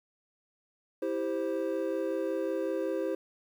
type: chord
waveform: triangle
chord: C major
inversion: first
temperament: just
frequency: 327 / 392.4 / 523.3 Hz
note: E4 / G4 / C5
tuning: -14 / +2 / 0 cents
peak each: -32 / -32 / -31 dBFS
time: 1.02-3.15 s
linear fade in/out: 5 ms
effects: 10-bit